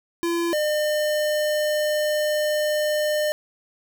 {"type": "tone pair in turn", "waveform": "square", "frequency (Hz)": [340.1, 604.2], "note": ["F4", "D5"], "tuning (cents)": [-46, 49], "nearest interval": "minor seventh", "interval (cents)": 995, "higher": "second", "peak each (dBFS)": [-22, -21], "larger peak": "second", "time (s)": [[0.23, 0.53], [0.53, 3.32]], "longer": "second", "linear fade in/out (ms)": 0, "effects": []}